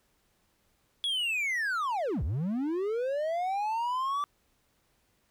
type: linear two-way sweep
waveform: triangle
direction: down then up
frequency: 3400 to 58.8 to 1172 Hz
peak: -26 dBFS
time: 1.04-4.24 s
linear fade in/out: 0 ms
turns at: 2.23 s
effects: pink hiss -71 dBFS RMS until 5.3 s